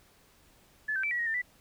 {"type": "tone with pitch steps", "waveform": "sine", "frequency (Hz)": [1727, 1553, 2326, 1931, 1879, 1800, 1973], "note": ["A6", "G6", "D7", "B6", "A#6", "A6", "B6"], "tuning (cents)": [-33, -17, -17, -39, 13, 39, -2], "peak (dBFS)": -28, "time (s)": [0.88, 1.419], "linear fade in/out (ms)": 10, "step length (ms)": 77, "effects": ["pink hiss -62 dBFS RMS until 1.6 s"]}